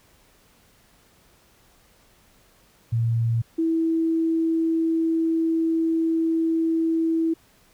sine tone pair in turn, 115.4 / 326.4 Hz, A#2 / E4, -17 / -17 cents, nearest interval octave + tritone, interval 1800 cents, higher second, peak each -19 dBFS, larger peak neither, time 2.92-3.42 / 3.58-7.34 s, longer second, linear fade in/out 10 ms, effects pink hiss -58 dBFS RMS until 7.73 s

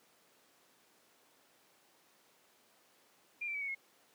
sine tone with pitch steps, 2404 / 2342 / 2282 / 2224 / 2167 Hz, D7 / D7 / C#7 / C#7 / C#7, +40 / -5 / +50 / +5 / -40 cents, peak -36 dBFS, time 3.41-3.75 s, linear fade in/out 10 ms, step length 68 ms, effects pink hiss -67 dBFS RMS until 4.14 s + high-pass 300 Hz 12 dB/octave

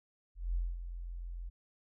sine tone with ADSR envelope, 43.31 Hz, F1, 14 cents flat, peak -29 dBFS, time 0.35-1.5 s, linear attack 200 ms, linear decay 220 ms, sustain -10 dB, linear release 18 ms, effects none

